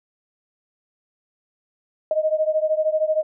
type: beating tone pair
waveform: sine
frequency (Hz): 619 / 632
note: D#5 / D#5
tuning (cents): -9 / +27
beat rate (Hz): 13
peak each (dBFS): -20 / -22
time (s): 2.11-3.23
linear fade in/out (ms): 2
effects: none